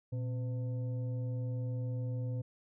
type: tone with frequency modulation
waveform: sine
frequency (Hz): 120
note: B2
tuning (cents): -49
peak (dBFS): -33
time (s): 0.12-2.42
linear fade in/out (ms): 10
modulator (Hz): 387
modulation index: 0.41
effects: none